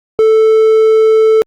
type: tone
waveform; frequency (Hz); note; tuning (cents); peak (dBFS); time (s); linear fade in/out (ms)
triangle; 440; A4; 0; -3; 0.19-1.42; 0
effects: Opus 48 kbps